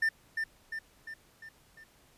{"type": "tone with echo", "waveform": "triangle", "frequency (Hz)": 1793, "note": "A6", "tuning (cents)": 32, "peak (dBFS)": -23, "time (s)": [0.02, 0.09], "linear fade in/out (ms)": 5, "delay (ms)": 350, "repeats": 5, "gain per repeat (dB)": -5, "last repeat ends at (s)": 1.84, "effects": ["pink hiss -63 dBFS RMS until 2.17 s", "resampled to 32000 Hz"]}